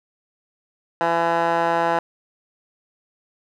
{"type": "tone with band-pass filter", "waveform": "15% pulse", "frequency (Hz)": 168.1, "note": "E3", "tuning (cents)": 34, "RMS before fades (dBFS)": -20, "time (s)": [1.01, 1.99], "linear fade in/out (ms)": 0, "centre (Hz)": 1000, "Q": 4.3, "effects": []}